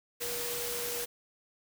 sine tone in noise, 480 Hz, B4, 49 cents flat, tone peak -39 dBFS, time 0.2-1.06 s, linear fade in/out 20 ms, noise white, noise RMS -36 dBFS, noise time 0.2-1.06 s, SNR -6 dB, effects none

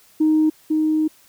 sine tone pair in turn, 311.1 / 311.1 Hz, D#4 / D#4, 0 / 0 cents, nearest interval unison, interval 0 cents, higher neither, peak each -12 / -15 dBFS, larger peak first, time 0.2-0.5 / 0.7-1.08 s, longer second, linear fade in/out 10 ms, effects tanh soft clip ceiling -9 dBFS + white hiss -53 dBFS RMS until 1.28 s

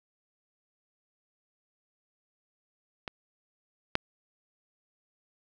clicks, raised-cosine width 0.3 ms, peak -19 / -8 dBFS, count 2, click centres 3.078 / 3.954 s, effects none

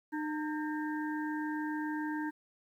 harmonic tone with a mistuned harmonic, 304.5 Hz, D#4, 37 cents flat, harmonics 1 / 3 / 5 / 6, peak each -34 / -41 / -43 / -47 dBFS, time 0.12-2.31 s, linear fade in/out 20 ms, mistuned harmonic 5, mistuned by +77 cents, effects 11-bit

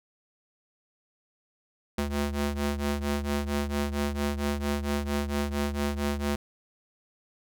sawtooth ring-modulated tone, 144 Hz, D3, 34 cents flat, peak -20 dBFS, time 1.98-6.36 s, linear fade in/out 5 ms, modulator 69.8 Hz, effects none

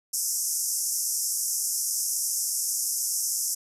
pink band-pass noise, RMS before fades -28 dBFS, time 0.13-3.55 s, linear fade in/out 10 ms, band 5300 to 13000 Hz, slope 96 dB/octave, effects none

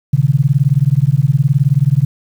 sine tone with tremolo, 138.7 Hz, C#3, 1 cent sharp, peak -5 dBFS, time 0.13-2.05 s, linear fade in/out 5 ms, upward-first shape sine, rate 19 Hz, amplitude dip 100%, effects 7-bit

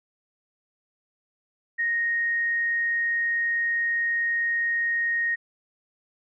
sine tone, 1864.7 Hz, A#6, in tune, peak -22 dBFS, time 1.78-5.36 s, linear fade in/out 20 ms, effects none

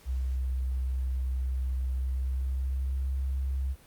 sine tone with pitch glide, 64.4 to 66.71 Hz, C2 to C2, -27 to +34 cents, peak -27 dBFS, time 0.05-3.76 s, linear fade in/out 50 ms, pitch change +61 cents, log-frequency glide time 1.92-3.17 s, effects pink hiss -57 dBFS RMS until 3.86 s + Opus 48 kbps

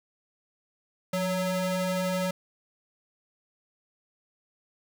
45% pulse ring-modulated tone, 370 Hz, F#4, in tune, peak -23 dBFS, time 1.13-2.31 s, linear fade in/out 5 ms, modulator 191 Hz, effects none

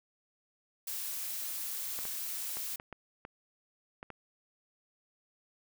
blue noise, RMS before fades -38 dBFS, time 0.87-2.76 s, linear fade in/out 5 ms
clicks, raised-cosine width 0.5 ms, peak -28 dBFS, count 8, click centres 1.989 / 2.053 / 2.57 / 2.799 / 2.927 / 3.251 / 4.029 / 4.103 s
effects none

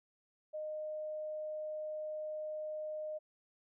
sine tone, 615 Hz, D#5, 20 cents flat, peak -38 dBFS, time 0.53-3.19 s, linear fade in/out 20 ms, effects none

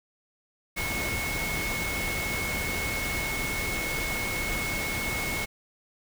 sine tone in noise, 2187 Hz, C#7, 24 cents flat, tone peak -31 dBFS, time 0.76-5.46 s, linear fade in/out 20 ms, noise pink, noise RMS -32 dBFS, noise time 0.76-5.46 s, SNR -2 dB, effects none

